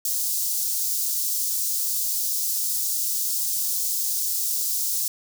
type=high-pass noise; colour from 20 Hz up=white; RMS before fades=-25 dBFS; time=0.05-5.08 s; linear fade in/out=2 ms; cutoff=5000 Hz; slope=24 dB/octave; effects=none